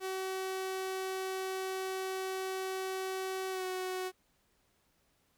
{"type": "tone with pitch glide", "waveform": "sawtooth", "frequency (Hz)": [378.6, 371], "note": ["F#4", "F#4"], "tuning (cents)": [40, 5], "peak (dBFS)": -31, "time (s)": [0, 4.12], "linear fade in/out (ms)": 50, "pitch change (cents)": -35, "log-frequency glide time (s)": [3.5, 3.64], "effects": ["pink hiss -73 dBFS RMS until 5.37 s"]}